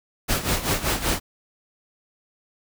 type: noise with tremolo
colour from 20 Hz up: pink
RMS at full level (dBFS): -21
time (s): 0.28-1.2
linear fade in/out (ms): 20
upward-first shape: sine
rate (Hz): 5.2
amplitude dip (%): 75
effects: none